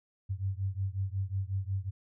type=beating tone pair; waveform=sine; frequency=94.4 / 99.9 Hz; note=F#2 / G2; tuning=+35 / +33 cents; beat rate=5.5 Hz; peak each=-33 / -34 dBFS; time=0.29-1.91 s; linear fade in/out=20 ms; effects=none